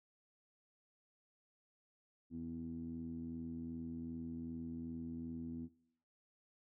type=tone with low-pass filter; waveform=15% pulse; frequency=82.6 Hz; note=E2; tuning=4 cents sharp; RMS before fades=-45 dBFS; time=2.3-5.69 s; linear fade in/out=50 ms; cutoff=270 Hz; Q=7.1; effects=noise-tail reverb RT60 0.6 s tail -17 dB re dry